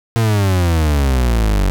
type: exponential sweep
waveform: 40% pulse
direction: down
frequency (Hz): 116.54 to 46.25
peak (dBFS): -11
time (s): 0.16-1.7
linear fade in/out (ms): 0
effects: none